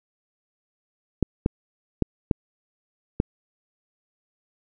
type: clicks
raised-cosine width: 3 ms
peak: -6 dBFS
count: 5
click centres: 1.227 / 1.461 / 2.023 / 2.312 / 3.201 s
effects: none